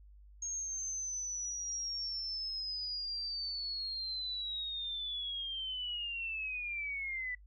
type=linear sweep; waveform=sine; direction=down; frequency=6550 to 1968 Hz; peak=-36 dBFS; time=0.42-7.35 s; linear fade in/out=5 ms; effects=noise-tail reverb RT60 0.1 s tail -23 dB re dry + added 50 Hz sine -54 dBFS peak until 7.46 s